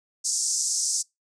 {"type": "band-pass noise", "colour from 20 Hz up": "pink", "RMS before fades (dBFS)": -26, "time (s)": [0.24, 1.03], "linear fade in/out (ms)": 20, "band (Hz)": [5400, 8700], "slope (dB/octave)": 48, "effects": ["noise-tail reverb RT60 0.2 s tail -26 dB re dry"]}